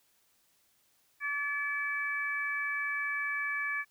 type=harmonic tone; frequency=575 Hz; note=D5; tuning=37 cents flat; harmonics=2 / 3 / 4; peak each=-40 / -33 / -35 dBFS; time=1.2-3.85 s; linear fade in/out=50 ms; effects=white hiss -70 dBFS RMS until 3.9 s